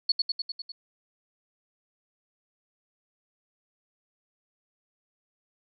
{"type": "tone with echo", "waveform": "sine", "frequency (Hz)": 4400, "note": "C#8", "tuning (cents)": -14, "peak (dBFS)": -19, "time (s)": [0.09, 0.12], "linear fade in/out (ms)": 5, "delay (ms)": 100, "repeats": 6, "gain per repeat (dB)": -3, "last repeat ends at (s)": 0.72, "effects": []}